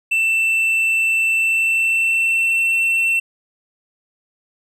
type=tone with pitch glide; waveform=triangle; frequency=2670 to 2696 Hz; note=E7 to E7; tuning=+22 to +38 cents; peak=-13 dBFS; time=0.11-3.2 s; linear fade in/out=10 ms; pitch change=+16 cents; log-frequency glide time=1.36-2.63 s; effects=none